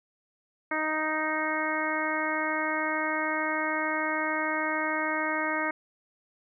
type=harmonic tone; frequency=311.1 Hz; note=D#4; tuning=in tune; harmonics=1 / 2 / 3 / 4 / 5 / 6 / 7; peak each=-34 / -34 / -34 / -34 / -34 / -34 / -34 dBFS; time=0.71-5.71 s; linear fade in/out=5 ms; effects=none